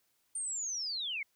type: linear sweep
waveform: sine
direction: down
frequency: 9000 to 2093 Hz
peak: -34 dBFS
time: 0.35-1.23 s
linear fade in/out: 5 ms
effects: white hiss -75 dBFS RMS until 1.35 s